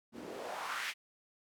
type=noise with band-pass filter sweep; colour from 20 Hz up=white; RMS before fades=-41 dBFS; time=0.12-0.94 s; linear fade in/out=50 ms; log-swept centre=220 to 2400 Hz; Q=2.4; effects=none